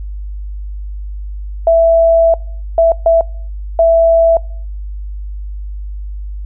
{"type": "tone bursts at uneven times", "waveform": "sine", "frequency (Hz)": 662, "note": "E5", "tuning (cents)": 7, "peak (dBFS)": -5, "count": 4, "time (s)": [[1.67, 2.34], [2.78, 2.92], [3.06, 3.21], [3.79, 4.37]], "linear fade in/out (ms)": 2, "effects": ["noise-tail reverb RT60 0.6 s tail -25 dB re dry", "added 50 Hz sine -21 dBFS peak until 6.45 s"]}